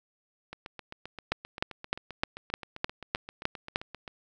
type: two click trains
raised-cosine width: 0.3 ms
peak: -10 / -24 dBFS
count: 9 / 28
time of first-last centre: 1.32-3.759 / 0.53-4.078 s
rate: 3.28 / 7.61 Hz
effects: none